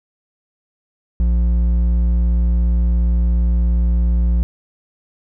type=tone with hard clipping; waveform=sine; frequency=58.6 Hz; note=A#1; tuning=10 cents sharp; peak=-14 dBFS; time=1.2-4.43 s; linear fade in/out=0 ms; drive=6 dB; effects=none